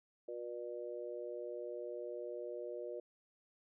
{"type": "harmonic tone", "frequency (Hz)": 120, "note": "B2", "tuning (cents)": -49, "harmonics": [3, 4, 5], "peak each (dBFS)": [-46, -45, -46], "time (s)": [0.28, 3], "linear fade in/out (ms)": 5, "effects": []}